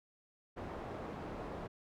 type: low-pass noise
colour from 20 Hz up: white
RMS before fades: -44 dBFS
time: 0.56-1.68 s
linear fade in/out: 20 ms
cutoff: 690 Hz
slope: 12 dB/octave
effects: none